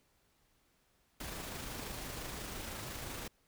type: noise with amplitude modulation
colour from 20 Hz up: pink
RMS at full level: -42 dBFS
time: 1.2-3.28 s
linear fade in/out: 5 ms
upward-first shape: sine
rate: 25.8 Hz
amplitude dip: 30%
effects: pink hiss -73 dBFS RMS until 3.47 s